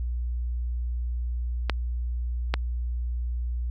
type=clicks; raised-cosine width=0.3 ms; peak=-8 dBFS; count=2; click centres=1.697 / 2.54 s; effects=added 60 Hz sine -26 dBFS peak until 3.7 s